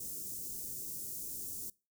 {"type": "band-stop noise", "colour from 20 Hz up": "white", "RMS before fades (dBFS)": -42, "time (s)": [0, 1.7], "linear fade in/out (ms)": 5, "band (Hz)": [400, 6400], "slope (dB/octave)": 24, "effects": ["noise-tail reverb RT60 0.3 s tail -23 dB re dry"]}